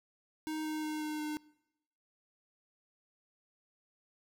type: tone with pitch steps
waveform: square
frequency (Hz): 311.6 / 309.4 / 307.3 / 305.2 / 303.1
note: D#4 / D#4 / D#4 / D#4 / D#4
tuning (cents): +3 / -10 / -21 / -33 / -45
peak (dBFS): -36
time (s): 0.47-1.37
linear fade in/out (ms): 0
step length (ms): 180
effects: noise-tail reverb RT60 0.9 s tail -23 dB re dry